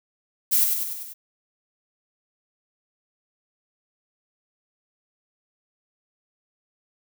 violet noise with echo, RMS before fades -19 dBFS, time 0.51-0.65 s, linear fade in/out 20 ms, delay 98 ms, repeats 5, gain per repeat -4 dB, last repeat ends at 1.14 s, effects none

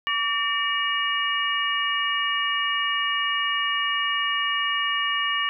harmonic tone with a mistuned harmonic, 575 Hz, D5, 37 cents flat, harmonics 2 / 3 / 4 / 5, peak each -27 / -27 / -31 / -26 dBFS, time 0.07-5.49 s, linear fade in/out 0 ms, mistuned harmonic 3, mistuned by +84 cents, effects none

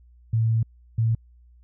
sine tone pair in turn, 112.8 / 113.22 Hz, A2 / A2, +44 / +50 cents, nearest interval unison, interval 6 cents, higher second, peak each -18 dBFS, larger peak neither, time 0.33-0.63 / 0.98-1.15 s, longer first, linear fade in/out 5 ms, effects added 60 Hz sine -50 dBFS peak until 1.63 s

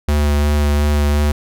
square tone with vibrato, 73.42 Hz, D2, in tune, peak -13 dBFS, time 0.08-1.32 s, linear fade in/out 5 ms, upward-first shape sine, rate 2.8 Hz, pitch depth 15 cents each way, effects none

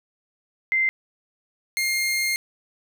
sine / sawtooth tone pair in turn, 2082 / 2122 Hz, C7 / C7, -9 / +24 cents, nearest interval unison, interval 33 cents, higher second, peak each -18 dBFS, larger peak neither, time 0.72-0.89 / 1.77-2.36 s, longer second, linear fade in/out 0 ms, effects none

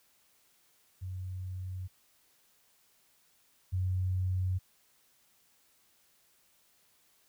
sine tone pair in turn, 92.5 / 92.5 Hz, F#2 / F#2, 0 / 0 cents, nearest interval unison, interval 0 cents, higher neither, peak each -36 / -28 dBFS, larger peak second, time 1.01-1.88 / 3.72-4.59 s, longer neither, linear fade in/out 20 ms, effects white hiss -68 dBFS RMS until 7.28 s

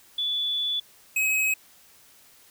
sine / square tone pair in turn, 3453 / 2548 Hz, A7 / D#7, -33 / +41 cents, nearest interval perfect fourth, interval 526 cents, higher first, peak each -24 / -22 dBFS, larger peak second, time 0.18-0.8 / 1.16-1.54 s, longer first, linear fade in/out 5 ms, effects white hiss -55 dBFS RMS until 2.5 s

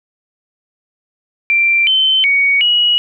sine tone with pitch steps, 2358 / 3076 / 2240 / 2910 Hz, D7 / G7 / C#7 / F#7, +6 / -33 / +18 / -29 cents, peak -9 dBFS, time 1.5-2.98 s, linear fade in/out 0 ms, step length 370 ms, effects none

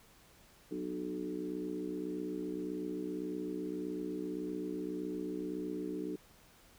harmonic tone with a mistuned harmonic, 61.74 Hz, B1, in tune, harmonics 3 / 4 / 5 / 6 / 7, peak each -45 / -47 / -39 / -43 / -44 dBFS, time 0.71-6.16 s, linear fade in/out 5 ms, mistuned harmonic 5, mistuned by -34 cents, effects pink hiss -62 dBFS RMS until 6.78 s

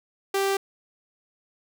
sawtooth tone, 392 Hz, G4, in tune, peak -18 dBFS, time 0.34-0.57 s, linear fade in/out 5 ms, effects none

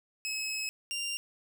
20% pulse tone pair in turn, 2573 / 2785 Hz, E7 / F7, -43 / -5 cents, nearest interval minor second, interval 138 cents, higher second, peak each -28 dBFS, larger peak neither, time 0.25-0.69 / 0.91-1.17 s, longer first, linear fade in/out 0 ms, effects none

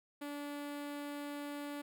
sawtooth tone with notch filter, 289.2 Hz, D4, 27 cents flat, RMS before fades -43 dBFS, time 0.21-1.82 s, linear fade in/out 10 ms, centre 5900 Hz, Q 1.9, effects none

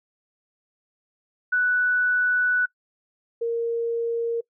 sine tone pair in turn, 1483 / 464.7 Hz, F#6 / A#4, +4 / -5 cents, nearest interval octave + minor sixth, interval 2009 cents, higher first, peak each -18 / -22 dBFS, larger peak first, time 1.52-2.66 / 3.41-4.41 s, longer first, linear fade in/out 10 ms, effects noise-tail reverb RT60 0.1 s tail -23 dB re dry

